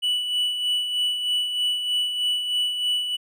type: tone with tremolo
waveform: triangle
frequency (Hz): 2959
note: F#7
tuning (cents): -1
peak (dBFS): -18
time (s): 0.02-3.17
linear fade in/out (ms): 20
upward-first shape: sine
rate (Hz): 3.2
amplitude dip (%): 50
effects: none

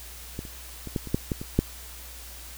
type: clicks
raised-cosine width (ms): 3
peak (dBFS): -19 / -29 / -23 / -13 / -24 / -9 / -13 / -21 / -6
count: 9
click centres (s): 0.391 / 0.452 / 0.873 / 0.962 / 1.073 / 1.145 / 1.318 / 1.415 / 1.59
effects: added 60 Hz sine -44 dBFS peak until 2.57 s + white hiss -44 dBFS RMS until 2.57 s

